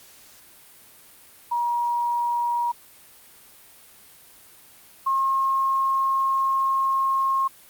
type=tone pair in turn; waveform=sine; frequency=953 / 1075.2 Hz; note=A#5 / C6; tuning=+38 / +47 cents; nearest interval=major second; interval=209 cents; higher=second; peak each=-21 / -19 dBFS; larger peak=second; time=1.51-2.72 / 5.06-7.48 s; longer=second; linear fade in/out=10 ms; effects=white hiss -50 dBFS RMS until 7.69 s + Opus 48 kbps